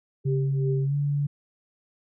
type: tone with tremolo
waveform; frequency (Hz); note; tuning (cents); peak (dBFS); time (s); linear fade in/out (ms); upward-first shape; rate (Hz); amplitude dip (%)
sine; 393.8; G4; +8; -26; 0.24-0.89; 50; triangle; 2.7; 100
type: tone with pitch glide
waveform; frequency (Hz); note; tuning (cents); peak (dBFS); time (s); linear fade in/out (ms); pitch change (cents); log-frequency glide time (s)
sine; 138 to 143.61; C#3 to D3; -7 to -38; -22; 0.25-1.27; 10; +69; 0.87-0.95
effects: none